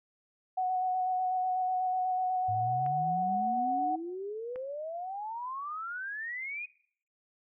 sine tone with vibrato, 740 Hz, F#5, in tune, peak -27 dBFS, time 0.57-3.96 s, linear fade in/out 10 ms, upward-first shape square, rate 8.1 Hz, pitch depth 12 cents each way
sine exponential sweep, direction up, 103.6 to 2500 Hz, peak -35 dBFS, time 2.48-6.66 s, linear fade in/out 10 ms
clicks, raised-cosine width 0.5 ms, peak -32 dBFS, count 2, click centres 2.863 / 4.559 s
effects noise-tail reverb RT60 0.6 s tail -21 dB re dry

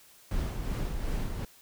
brown noise with tremolo, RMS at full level -30 dBFS, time 0.31-1.45 s, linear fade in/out 2 ms, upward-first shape sine, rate 2.7 Hz, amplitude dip 40%, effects white hiss -57 dBFS RMS until 1.61 s

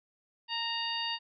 harmonic tone with a mistuned harmonic, 925 Hz, A#5, 14 cents flat, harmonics 1 / 2 / 3 / 4 / 5, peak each -38 / -40 / -35 / -40 / -38 dBFS, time 0.48-1.19 s, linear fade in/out 50 ms, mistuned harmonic 3, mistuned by +32 cents, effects none

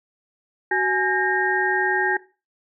sine tone cluster, 373.6 / 836 / 1604 / 1854 Hz, F#4 / G#5 / G6 / A#6, +17 / +11 / +39 / -10 cents, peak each -24 dBFS, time 0.71-2.17 s, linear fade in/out 5 ms, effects noise-tail reverb RT60 0.3 s tail -17 dB re dry

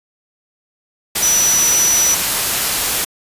sine tone in noise, 5920 Hz, F#8, in tune, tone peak -12 dBFS, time 1.22-2.15 s, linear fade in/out 10 ms, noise white, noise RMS -17 dBFS, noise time 1.15-3.05 s, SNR +2 dB, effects resampled to 32000 Hz

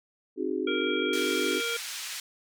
sine chord, Ab dominant seventh, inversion first, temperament equal with one note detuned, 265.9 / 311.1 / 370 / 415.3 Hz, C4 / Eb4 / Gb4 / Ab4, +28 / 0 / 0 / 0 cents, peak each -34 / -33 / -31 / -33 dBFS, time 0.36-1.62 s, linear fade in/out 50 ms
harmonic tone, 466.2 Hz, A#4, in tune, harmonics 1 / 3 / 5 / 7, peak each -34 / -34 / -34 / -34 dBFS, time 0.67-1.77 s, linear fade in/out 5 ms
white band-pass noise, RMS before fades -37 dBFS, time 1.13-2.2 s, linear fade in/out 2 ms, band 1600 to 6900 Hz, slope 12 dB/octave
effects none

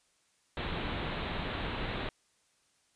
pink low-pass noise, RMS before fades -36 dBFS, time 0.57-2.09 s, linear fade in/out 2 ms, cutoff 4000 Hz, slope 96 dB/octave, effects white hiss -71 dBFS RMS until 2.95 s + resampled to 22050 Hz

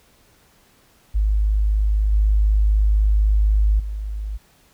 sine tone with level steps, 52 Hz, G#1, 3 cents sharp, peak -15 / -13 / -24 dBFS, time 1.14-4.38 s, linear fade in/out 20 ms, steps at 2.12 / 3.79 s, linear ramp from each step 10 ms, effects pink hiss -56 dBFS RMS until 4.73 s

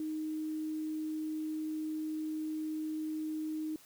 sine tone, 311.1 Hz, D#4, in tune, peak -34 dBFS, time 0-3.76 s, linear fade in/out 2 ms, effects white hiss -59 dBFS RMS until 3.85 s

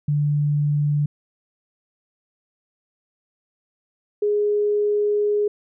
sine tone pair in turn, 146.83 / 415.3 Hz, D3 / G#4, 0 / 0 cents, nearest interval octave + tritone, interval 1800 cents, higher second, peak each -17 dBFS, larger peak neither, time 0.08-1.06 / 4.22-5.48 s, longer second, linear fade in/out 5 ms, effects none

